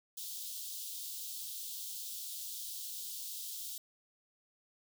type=high-pass noise; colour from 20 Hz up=white; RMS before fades=-43 dBFS; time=0.17-3.78 s; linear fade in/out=5 ms; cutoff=3200 Hz; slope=48 dB/octave; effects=none